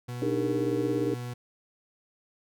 40% pulse tone, 122.3 Hz, B2, 16 cents flat, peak -33 dBFS, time 0.08-1.34 s, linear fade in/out 10 ms
sine chord, Eb major seventh, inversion third, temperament equal with one note detuned, 293.7 / 311.1 / 401.6 / 466.2 Hz, D4 / Eb4 / G4 / Bb4, 0 / 0 / +42 / 0 cents, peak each -31 dBFS, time 0.22-1.14 s, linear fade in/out 2 ms
effects none

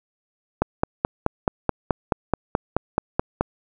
click train, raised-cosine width 1 ms, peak -4 dBFS, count 14, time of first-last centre 0.62-3.41 s, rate 4.66 Hz, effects none

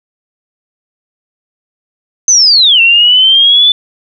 sine linear two-way sweep, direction down then up, 6272 to 2687 to 3513 Hz, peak -3 dBFS, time 2.28-3.72 s, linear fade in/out 2 ms, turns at 2.81 s, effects none

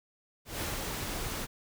pink noise with ADSR envelope, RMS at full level -34 dBFS, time 0.45-1.47 s, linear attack 160 ms, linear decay 180 ms, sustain -2 dB, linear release 32 ms, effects none

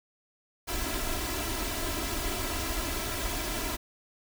pink noise with comb filter, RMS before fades -32 dBFS, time 0.67-3.77 s, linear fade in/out 20 ms, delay 3 ms, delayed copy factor +0.9, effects none

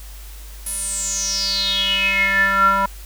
square tone with band-pass filter sweep, 196 Hz, G3, in tune, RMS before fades -19 dBFS, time 0.66-2.86 s, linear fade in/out 5 ms, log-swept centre 11000 to 1100 Hz, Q 9.7, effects added 50 Hz sine -34 dBFS peak until 3.05 s + white hiss -43 dBFS RMS until 3.05 s

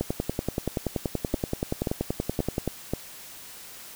two click trains, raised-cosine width 2 ms, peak -12 / -12 dBFS, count 4 / 29, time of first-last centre 1.34-2.936 / 0.01-2.677 s, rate 1.88 / 10.5 Hz, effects white hiss -44 dBFS RMS until 3.95 s

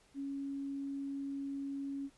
sine tone, 277.2 Hz, C#4, in tune, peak -37 dBFS, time 0.14-2.1 s, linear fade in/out 50 ms, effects pink hiss -67 dBFS RMS until 2.17 s + resampled to 24000 Hz

